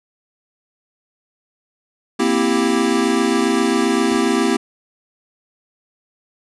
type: chord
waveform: square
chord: C dominant seventh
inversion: third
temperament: equal with one note detuned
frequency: 234.2 / 261.6 / 329.6 / 392 Hz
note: Bb3 / C4 / E4 / G4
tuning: +8 / 0 / 0 / 0 cents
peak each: -21 dBFS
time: 2.19-4.57 s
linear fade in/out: 10 ms
type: noise with exponential decay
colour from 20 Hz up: pink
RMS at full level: -32 dBFS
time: 4.11-4.27 s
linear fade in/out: 1 ms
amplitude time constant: 34 ms
effects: resampled to 24000 Hz